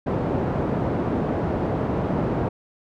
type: band-pass noise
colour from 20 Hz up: pink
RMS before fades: -24 dBFS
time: 0.06-2.49 s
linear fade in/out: 10 ms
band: 100 to 700 Hz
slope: 12 dB/octave
effects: none